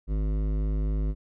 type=tone with hard clipping; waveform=sine; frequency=51.91 Hz; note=G#1; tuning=in tune; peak=-26 dBFS; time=0.07-1.15 s; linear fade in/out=50 ms; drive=14 dB; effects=none